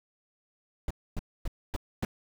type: noise bursts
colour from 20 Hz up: brown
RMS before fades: -30 dBFS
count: 5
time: 0.88-2.05 s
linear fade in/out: 2 ms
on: 26 ms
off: 260 ms
effects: none